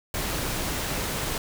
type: noise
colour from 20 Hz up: pink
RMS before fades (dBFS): -29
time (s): 0.14-1.38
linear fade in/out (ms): 2
effects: none